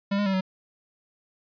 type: tone with pitch steps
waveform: square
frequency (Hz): 199.3 / 205 / 193 / 188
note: G3 / G#3 / G3 / F#3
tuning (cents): +29 / -22 / -27 / +28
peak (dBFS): -23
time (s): 0.11-0.41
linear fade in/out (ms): 10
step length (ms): 75
effects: resampled to 11025 Hz